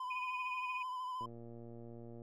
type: tone with vibrato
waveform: triangle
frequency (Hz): 1012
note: B5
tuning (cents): +42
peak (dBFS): -37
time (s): 0-1.26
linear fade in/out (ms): 5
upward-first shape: sine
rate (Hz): 13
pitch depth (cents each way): 35
type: tone with tremolo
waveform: sine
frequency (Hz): 2478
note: D#7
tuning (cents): -8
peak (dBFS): -38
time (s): 0.1-0.83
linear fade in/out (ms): 10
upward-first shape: sine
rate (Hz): 17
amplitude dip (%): 70
type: click train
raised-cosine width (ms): 2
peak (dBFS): -39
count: 119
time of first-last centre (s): 1.21-2.219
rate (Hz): 117
effects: none